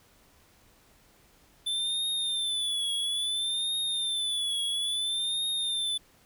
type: tone with vibrato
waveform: square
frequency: 3520 Hz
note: A7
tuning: in tune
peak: -28 dBFS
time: 1.66-5.98 s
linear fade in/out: 10 ms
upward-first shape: triangle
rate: 0.59 Hz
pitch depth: 98 cents each way
effects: pink hiss -61 dBFS RMS until 6.25 s